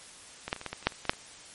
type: clicks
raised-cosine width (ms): 0.3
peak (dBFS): -18 / -11 / -25 / -24 / -17 / -18 / -30 / -6 / -29 / -23 / -6 / -28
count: 12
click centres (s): 0.48 / 0.529 / 0.563 / 0.614 / 0.663 / 0.73 / 0.827 / 0.87 / 0.922 / 1.053 / 1.095 / 1.134
effects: white hiss -49 dBFS RMS until 1.54 s + MP3 48 kbps